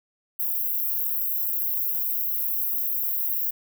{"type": "high-pass noise", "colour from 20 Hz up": "white", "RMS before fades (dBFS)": -26, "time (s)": [0.39, 3.51], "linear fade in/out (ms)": 10, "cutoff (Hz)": 12000, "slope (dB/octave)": 96, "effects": []}